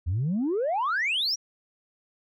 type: exponential sweep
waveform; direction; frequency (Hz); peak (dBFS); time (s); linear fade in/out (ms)
sine; up; 78.1 to 5880; -22; 0.06-1.36; 20
effects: tanh soft clip ceiling -21 dBFS